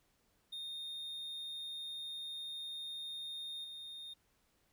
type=tone with level steps; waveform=triangle; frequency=3674 Hz; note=A#7; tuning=26 cents flat; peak=-40 / -44 dBFS; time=0.52-4.14 s; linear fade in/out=10 ms; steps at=3.64 s; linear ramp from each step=5 ms; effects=pink hiss -75 dBFS RMS until 4.72 s